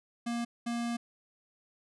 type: tone bursts at uneven times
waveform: square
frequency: 235.7 Hz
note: A#3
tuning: 19 cents sharp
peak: -32 dBFS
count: 2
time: 0.26-0.45 / 0.66-0.97 s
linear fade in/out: 10 ms
effects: resampled to 24000 Hz